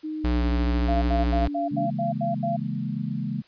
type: tone with pitch glide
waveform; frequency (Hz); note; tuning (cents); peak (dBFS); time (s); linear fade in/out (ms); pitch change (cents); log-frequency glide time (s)
sine; 309.9 to 289.1; D#4 to D4; -7 to -27; -28; 0.03-1.87; 20; -120; 0.22-0.45
type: tone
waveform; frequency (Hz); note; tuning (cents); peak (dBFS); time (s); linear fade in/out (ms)
square; 60.5; B1; -35; -22; 0.24-1.48; 5
type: tone bursts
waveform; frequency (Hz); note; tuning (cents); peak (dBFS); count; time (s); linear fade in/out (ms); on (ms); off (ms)
sine; 685; F5; -34; -24; 8; 0.88-2.567; 10; 140; 81
type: chord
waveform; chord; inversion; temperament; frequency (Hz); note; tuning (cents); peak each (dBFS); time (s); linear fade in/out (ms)
sine; A# half-diminished seventh; first; equal with one note detuned; 138.59 / 164.81 / 207.7 / 236.2; C#3 / E3 / G#3 / A#3; 0 / 0 / 0 / +23; -31 / -33 / -30 / -33; 1.71-3.42; 10
effects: white hiss -57 dBFS RMS until 3.47 s + resampled to 11025 Hz